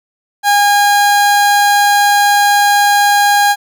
30% pulse tone, 816 Hz, G#5, 31 cents flat, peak -5 dBFS, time 0.43-3.56 s, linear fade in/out 50 ms, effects none

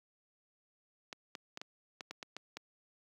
clicks, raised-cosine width 0.2 ms, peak -25 dBFS, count 9, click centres 1.128 / 1.352 / 1.574 / 1.615 / 2.008 / 2.11 / 2.228 / 2.366 / 2.57 s, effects high-pass 200 Hz 12 dB/octave + 11-bit

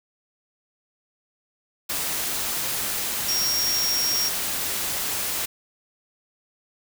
sine tone in noise, 5588 Hz, F8, in tune, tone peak -22 dBFS, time 3.28-4.29 s, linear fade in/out 10 ms, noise white, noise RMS -27 dBFS, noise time 1.89-5.46 s, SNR +2 dB, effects none

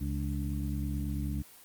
harmonic tone with a mistuned harmonic, 69.2 Hz, C#2, 2 cents flat, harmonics 1 / 2 / 3 / 4, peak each -33 / -36 / -38 / -39 dBFS, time 0-1.43 s, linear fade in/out 20 ms, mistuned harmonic 4, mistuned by +87 cents, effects white hiss -54 dBFS RMS until 1.64 s + Opus 24 kbps

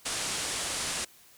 white low-pass noise, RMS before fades -33 dBFS, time 0.05-1.05 s, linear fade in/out 10 ms, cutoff 9800 Hz, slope 48 dB/octave, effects white hiss -57 dBFS RMS until 1.37 s

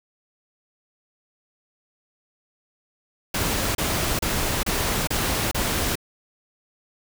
pink noise bursts, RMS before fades -24 dBFS, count 6, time 3.34-5.955 s, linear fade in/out 5 ms, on 410 ms, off 31 ms, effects none

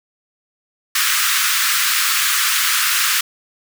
pink high-pass noise, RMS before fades -17 dBFS, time 0.95-3.21 s, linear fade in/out 5 ms, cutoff 1200 Hz, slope 48 dB/octave, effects none

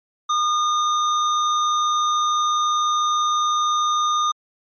square tone, 1219 Hz, D#6, 36 cents flat, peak -18 dBFS, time 0.29-4.32 s, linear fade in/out 10 ms, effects MP3 32 kbps

